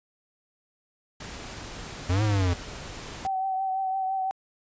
pink noise, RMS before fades -39 dBFS, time 1.2-3.27 s, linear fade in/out 5 ms
square linear two-way sweep, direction up then down, 85.4 to 109.2 to 85.4 Hz, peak -22 dBFS, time 2.09-2.54 s, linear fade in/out 10 ms, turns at 2.23 s
sine tone with vibrato, 764 Hz, G5, 45 cents flat, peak -25 dBFS, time 3.25-4.31 s, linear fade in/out 0 ms, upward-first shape triangle, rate 5.9 Hz, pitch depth 30 cents each way
effects resampled to 16000 Hz

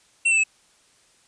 square tone with pitch steps, 2713 / 2654 / 2596 Hz, E7 / E7 / E7, +49 / +11 / -27 cents, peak -17 dBFS, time 0.25-0.439 s, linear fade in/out 10 ms, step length 63 ms, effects white hiss -59 dBFS RMS until 1.27 s + resampled to 22050 Hz

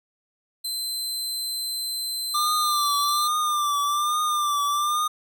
sawtooth tone, 4080 Hz, C8, 44 cents flat, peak -24 dBFS, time 0.64-3.28 s, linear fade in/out 10 ms
square tone with vibrato, 1188 Hz, D6, 20 cents sharp, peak -22 dBFS, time 2.34-5.08 s, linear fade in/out 10 ms, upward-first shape triangle, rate 1.2 Hz, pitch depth 62 cents each way
effects none

